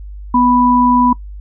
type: tone pair together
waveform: sine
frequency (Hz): 246.9 / 987.8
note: B3 / B5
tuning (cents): 0 / 0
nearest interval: 2 octaves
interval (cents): 2400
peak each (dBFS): -11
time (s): 0.34-1.13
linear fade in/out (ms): 5
effects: noise-tail reverb RT60 0.1 s tail -20 dB re dry + added 50 Hz sine -27 dBFS peak until 1.4 s